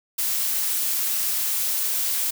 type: noise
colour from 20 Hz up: blue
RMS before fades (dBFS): -24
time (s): 0.18-2.31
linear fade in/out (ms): 10
effects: none